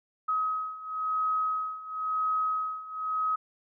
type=beating tone pair; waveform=sine; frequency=1269 / 1269.97 Hz; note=D#6 / D#6; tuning=+34 / +35 cents; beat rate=0.97 Hz; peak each=-32 / -29 dBFS; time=0.28-3.36 s; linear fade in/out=10 ms; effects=none